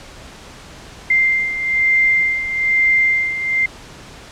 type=beating tone pair; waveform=sine; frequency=2093 / 2094.1 Hz; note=C7 / C7; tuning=0 / +1 cents; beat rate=1.1 Hz; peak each=-20 / -14 dBFS; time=1.1-3.66 s; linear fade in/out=5 ms; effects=pink hiss -38 dBFS RMS until 4.31 s + low-pass 7000 Hz 12 dB/octave